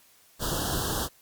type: band-stop noise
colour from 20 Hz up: pink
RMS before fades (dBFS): -29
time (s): 0.39-1.09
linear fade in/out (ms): 50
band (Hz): 1700 to 2900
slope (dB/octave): 96
effects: white hiss -59 dBFS RMS until 1.21 s + Opus 48 kbps